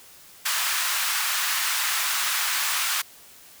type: high-pass noise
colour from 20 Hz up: pink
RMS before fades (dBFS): -25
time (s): 0.45-3.02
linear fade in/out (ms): 10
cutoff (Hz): 1100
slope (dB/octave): 24
effects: white hiss -49 dBFS RMS until 3.6 s